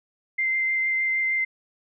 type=tone with vibrato; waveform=sine; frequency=2084 Hz; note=C7; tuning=7 cents flat; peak=-21 dBFS; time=0.38-1.45 s; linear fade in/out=10 ms; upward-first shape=sine; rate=6.5 Hz; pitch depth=10 cents each way; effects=none